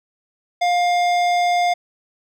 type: tone with hard clipping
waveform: sine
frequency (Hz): 706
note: F5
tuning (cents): +19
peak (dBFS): -17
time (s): 0.61-1.74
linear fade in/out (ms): 10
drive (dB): 14
effects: none